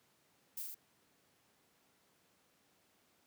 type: noise with echo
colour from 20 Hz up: violet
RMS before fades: -42 dBFS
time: 0.57-0.62 s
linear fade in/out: 5 ms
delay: 42 ms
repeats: 3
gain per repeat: -2 dB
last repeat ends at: 0.746 s
effects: pink hiss -72 dBFS RMS until 3.26 s + high-pass 150 Hz 12 dB/octave